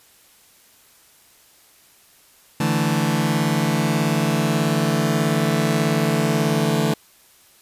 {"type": "chord", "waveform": "sawtooth", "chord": "D suspended second", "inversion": "none", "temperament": "just", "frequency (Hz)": [146.83, 165.19, 220.2], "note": ["D3", "E3", "A3"], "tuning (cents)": [0, 4, 2], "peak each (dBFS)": -18, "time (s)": [2.6, 6.94], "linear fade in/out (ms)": 5, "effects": ["white hiss -53 dBFS RMS until 7.61 s", "resampled to 32000 Hz"]}